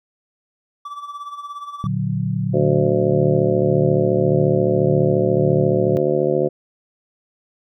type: tone with tremolo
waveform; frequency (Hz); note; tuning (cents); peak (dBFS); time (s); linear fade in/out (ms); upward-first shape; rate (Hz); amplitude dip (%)
triangle; 1158; D6; -25; -25; 0.85-1.87; 5; sine; 17; 65
type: chord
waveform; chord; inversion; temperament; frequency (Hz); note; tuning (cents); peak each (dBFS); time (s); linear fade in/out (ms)
sine; Bb augmented; none; equal; 116.54 / 146.83 / 185; Bb2 / D3 / F#3; 0 / 0 / 0; -23; 1.84-5.97; 0
type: harmonic tone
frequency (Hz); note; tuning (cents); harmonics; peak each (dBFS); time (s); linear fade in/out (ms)
74.3; D2; +21; 2 / 3 / 4 / 5 / 6 / 7 / 8 / 9; -25 / -29 / -27 / -19 / -29 / -20 / -27 / -28; 2.53-6.49; 20
effects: none